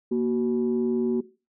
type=tone pair together; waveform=sine; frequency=235.7 / 374.1 Hz; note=A#3 / F#4; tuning=+19 / +19 cents; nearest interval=minor sixth; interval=800 cents; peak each=-23 / -23 dBFS; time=0.11-1.21 s; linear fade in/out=10 ms; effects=noise-tail reverb RT60 0.3 s tail -17 dB re dry + tanh soft clip ceiling -16 dBFS